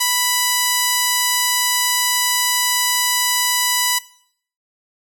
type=tone; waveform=5% pulse; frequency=987.8 Hz; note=B5; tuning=in tune; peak=-3 dBFS; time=0-3.99 s; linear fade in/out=10 ms; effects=noise-tail reverb RT60 0.6 s tail -19 dB re dry